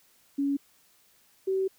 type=tone pair in turn; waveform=sine; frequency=280.3 / 382.3 Hz; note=C#4 / G4; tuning=+19 / -43 cents; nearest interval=perfect fourth; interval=538 cents; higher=second; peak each=-24 dBFS; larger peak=neither; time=0.38-0.57 / 1.47-1.68 s; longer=second; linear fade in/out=10 ms; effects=white hiss -63 dBFS RMS until 1.78 s